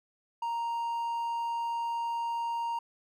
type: tone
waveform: triangle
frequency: 932.3 Hz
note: A#5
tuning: in tune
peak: -28 dBFS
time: 0.42-2.79 s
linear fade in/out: 5 ms
effects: none